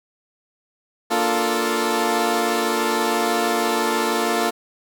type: chord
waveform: 15% pulse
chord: Bb major seventh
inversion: none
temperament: equal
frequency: 233.1 / 293.7 / 349.2 / 440 Hz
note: Bb3 / D4 / F4 / A4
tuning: 0 / 0 / 0 / 0 cents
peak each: -18 / -22 / -17 / -17 dBFS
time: 1.1-4.51 s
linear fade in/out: 20 ms
effects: none